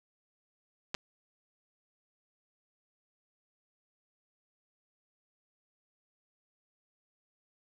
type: clicks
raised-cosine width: 0.2 ms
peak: -17 dBFS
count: 2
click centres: 0.944 / 0.949 s
effects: none